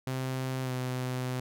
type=tone with pitch glide; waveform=sawtooth; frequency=130.4 to 127.27 Hz; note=C3 to C3; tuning=-5 to -48 cents; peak=-27 dBFS; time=0.07-1.4 s; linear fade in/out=2 ms; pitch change=-43 cents; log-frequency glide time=0.63-0.72 s; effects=none